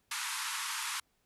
pink band-pass noise, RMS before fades -37 dBFS, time 0.11-1 s, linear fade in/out 5 ms, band 890 to 12000 Hz, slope 96 dB/octave, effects pink hiss -75 dBFS RMS until 1.25 s

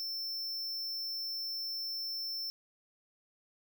square tone, 5350 Hz, E8, 25 cents sharp, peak -36 dBFS, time 0-2.5 s, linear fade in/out 0 ms, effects none

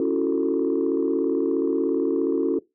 sine chord, F# minor seventh, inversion second, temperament just, 277.5 / 333 / 370 / 444 Hz, C#4 / E4 / F#4 / A4, +2 / +18 / 0 / +16 cents, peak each -24 dBFS, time 0-2.59 s, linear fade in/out 2 ms, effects noise-tail reverb RT60 0.2 s tail -21 dB re dry + tanh soft clip ceiling -13 dBFS

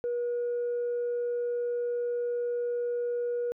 sine tone, 481.3 Hz, B4, 45 cents flat, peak -26 dBFS, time 0.04-3.52 s, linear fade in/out 0 ms, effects tanh soft clip ceiling -25 dBFS

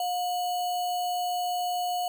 sine tone with sample-and-hold, 716 Hz, F5, 43 cents sharp, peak -26 dBFS, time 0-2.08 s, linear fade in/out 2 ms, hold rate 3675 Hz, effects none

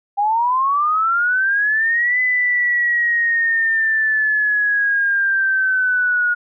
sine linear two-way sweep, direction up then down, 797 to 2012 to 1440 Hz, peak -14 dBFS, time 0.17-6.35 s, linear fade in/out 20 ms, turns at 2.2 s, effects none

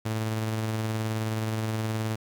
sawtooth tone with tremolo, 110 Hz, A2, in tune, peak -22 dBFS, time 0.05-2.16 s, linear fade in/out 10 ms, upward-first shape sine, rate 19 Hz, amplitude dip 25%, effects 9-bit

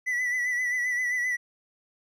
triangle tone with vibrato, 1975.5 Hz, B6, in tune, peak -23 dBFS, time 0.06-1.37 s, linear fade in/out 20 ms, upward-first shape sine, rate 7.6 Hz, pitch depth 40 cents each way, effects none

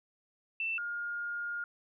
sine tone pair in turn, 2671 / 1418.3 Hz, E7 / F6, +22 / +26 cents, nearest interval major seventh, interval 1096 cents, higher first, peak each -31 / -34 dBFS, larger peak first, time 0.6-0.78 / 0.78-1.64 s, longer second, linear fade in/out 2 ms, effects none

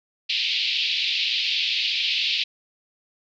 pink band-pass noise, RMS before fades -24 dBFS, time 0.29-2.44 s, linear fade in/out 10 ms, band 2500 to 4500 Hz, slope 48 dB/octave, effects none

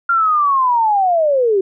sine linear sweep, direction down, 1397 to 370 Hz, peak -11 dBFS, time 0.09-1.61 s, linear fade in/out 5 ms, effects none

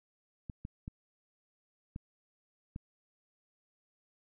clicks, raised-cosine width 5 ms, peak -28 dBFS, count 5, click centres 0.498 / 0.651 / 0.879 / 1.961 / 2.761 s, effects none

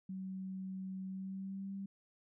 sine tone with pitch glide, 189.2 to 195.99 Hz, F#3 to G3, +39 to 0 cents, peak -40 dBFS, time 0.09-1.86 s, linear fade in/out 5 ms, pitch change +61 cents, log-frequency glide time 1.07-1.74 s, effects none

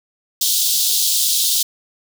pink high-pass noise, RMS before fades -17 dBFS, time 0.41-1.63 s, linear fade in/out 5 ms, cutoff 3400 Hz, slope 48 dB/octave, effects none

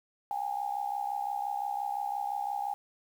sine tone with amplitude modulation, 813 Hz, G#5, 37 cents flat, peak -27 dBFS, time 0.31-2.74 s, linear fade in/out 0 ms, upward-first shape sine, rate 65.8 Hz, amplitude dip 80%, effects 9-bit

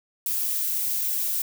violet noise, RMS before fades -26 dBFS, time 0.26-1.42 s, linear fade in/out 2 ms, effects none

